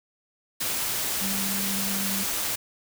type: tone in noise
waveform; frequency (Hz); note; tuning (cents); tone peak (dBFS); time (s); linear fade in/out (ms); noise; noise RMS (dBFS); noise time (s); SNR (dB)
sine; 196; G3; 0; -31; 1.21-2.24; 10; white; -28; 0.6-2.56; -6
effects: none